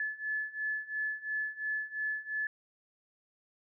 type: beating tone pair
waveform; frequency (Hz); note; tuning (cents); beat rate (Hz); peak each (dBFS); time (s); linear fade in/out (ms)
sine; 1724 / 1726.9; A6 / A6; -36 / -33; 2.9; -37 / -35; 0-2.47; 2
effects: none